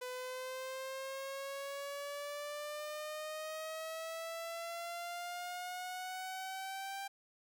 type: exponential sweep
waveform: sawtooth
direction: up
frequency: 500 to 790 Hz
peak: -37 dBFS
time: 0.01-7.08 s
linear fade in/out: 10 ms
effects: none